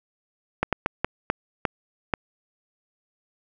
slowing click train, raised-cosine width 0.5 ms, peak -6 dBFS, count 7, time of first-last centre 0.63-2.138 s, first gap 97 ms, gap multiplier 1.38, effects none

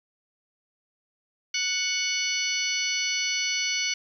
harmonic tone with a mistuned harmonic, 740 Hz, F#5, in tune, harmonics 2 / 3 / 4 / 5 / 6 / 7 / 8, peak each -40 / -29 / -31 / -40 / -31 / -38 / -31 dBFS, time 1.54-3.94 s, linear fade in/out 5 ms, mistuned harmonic 5, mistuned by -81 cents, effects 10-bit

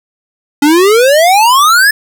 square exponential sweep, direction up, 280.4 to 1760 Hz, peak -5 dBFS, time 0.62-1.91 s, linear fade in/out 5 ms, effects none

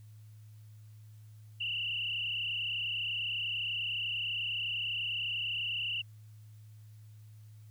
sine tone with frequency modulation, 2844 Hz, F7, 31 cents sharp, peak -32 dBFS, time 1.6-6.02 s, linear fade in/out 10 ms, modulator 31.6 Hz, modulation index 4.2, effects added 107 Hz sine -50 dBFS peak until 7.7 s + white hiss -70 dBFS RMS until 7.7 s

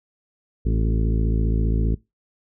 harmonic tone with a mistuned harmonic, 55 Hz, A1, in tune, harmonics 1 / 2 / 3 / 4 / 5 / 6 / 7 / 8, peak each -19 / -25 / -29 / -31 / -33 / -35 / -36 / -37 dBFS, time 0.65-1.95 s, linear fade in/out 10 ms, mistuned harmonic 5, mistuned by -35 cents, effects noise-tail reverb RT60 0.2 s tail -21 dB re dry

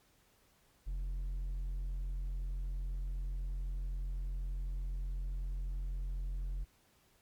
sine tone with hard clipping, 44 Hz, F1, 14 cents sharp, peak -36 dBFS, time 0.86-6.65 s, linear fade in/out 20 ms, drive 3 dB, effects pink hiss -69 dBFS RMS until 7.21 s + MP3 96 kbps

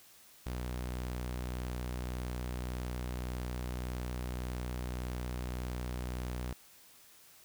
sawtooth tone, 61.74 Hz, B1, in tune, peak -32 dBFS, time 0.46-6.53 s, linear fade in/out 5 ms, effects white hiss -59 dBFS RMS until 7.44 s

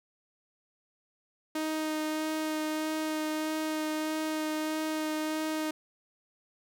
sawtooth tone with vibrato, 311.1 Hz, D#4, in tune, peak -26 dBFS, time 1.55-5.71 s, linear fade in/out 5 ms, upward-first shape sine, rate 1.6 Hz, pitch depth 11 cents each way, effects none

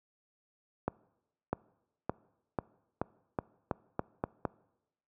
accelerating click train, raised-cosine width 1 ms, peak -16 dBFS, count 10, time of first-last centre 0.88-4.452 s, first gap 650 ms, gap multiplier 0.87, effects noise-tail reverb RT60 0.9 s tail -23 dB re dry + high-pass 80 Hz 12 dB/octave

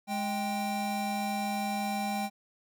square tone pair together, 208.7 / 787.9 Hz, G#3 / G5, +9 / +9 cents, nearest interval octave + major seventh, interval 2300 cents, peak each -34 / -33 dBFS, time 0.07-2.3 s, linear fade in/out 50 ms, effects none

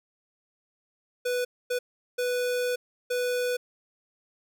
square tone bursts at uneven times, 493.9 Hz, B4, in tune, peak -26 dBFS, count 4, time 1.25-1.45 / 1.7-1.79 / 2.18-2.76 / 3.1-3.57 s, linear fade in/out 10 ms, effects none

